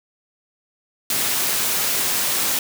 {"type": "high-pass noise", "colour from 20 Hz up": "white", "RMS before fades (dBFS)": -21, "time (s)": [1.1, 2.59], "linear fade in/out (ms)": 2, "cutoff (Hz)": 120, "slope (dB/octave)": 12, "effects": []}